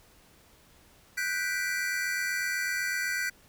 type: chord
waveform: square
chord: G major seventh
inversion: third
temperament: equal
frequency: 1480 / 1568 / 1975.5 / 2349 Hz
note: F#6 / G6 / B6 / D7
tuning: 0 / 0 / 0 / 0 cents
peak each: -35 / -35 / -33 / -39 dBFS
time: 1.17-3.3 s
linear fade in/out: 10 ms
effects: pink hiss -59 dBFS RMS until 3.48 s